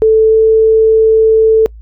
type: tone pair in turn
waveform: sine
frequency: 440 / 442.1 Hz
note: A4 / A4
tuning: 0 / +8 cents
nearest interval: unison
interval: 8 cents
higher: second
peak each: -4 dBFS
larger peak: neither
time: 0.02-0.32 / 0.32-1.66 s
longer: second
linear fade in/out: 0 ms
effects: noise-tail reverb RT60 0.1 s tail -25 dB re dry + added 55 Hz sine -30 dBFS peak until 1.81 s